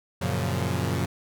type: chord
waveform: sawtooth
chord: Gb major seventh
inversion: none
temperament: equal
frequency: 92.5 / 116.54 / 138.59 / 174.61 Hz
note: Gb2 / Bb2 / Db3 / F3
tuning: 0 / 0 / 0 / 0 cents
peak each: -25 / -26 / -26 / -28 dBFS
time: 0.21-1.06 s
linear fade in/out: 10 ms
effects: none